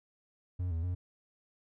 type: tone with pitch steps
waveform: triangle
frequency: 90.1 / 82 / 89.7 Hz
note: F#2 / E2 / F2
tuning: -45 / -9 / +47 cents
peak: -29 dBFS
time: 0.59-0.95 s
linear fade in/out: 10 ms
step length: 120 ms
effects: none